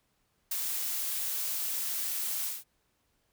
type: noise with ADSR envelope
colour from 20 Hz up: blue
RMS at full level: -31 dBFS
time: 0.51-2.64 s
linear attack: 6 ms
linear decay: 27 ms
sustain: -2 dB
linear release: 180 ms
effects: pink hiss -74 dBFS RMS until 3.32 s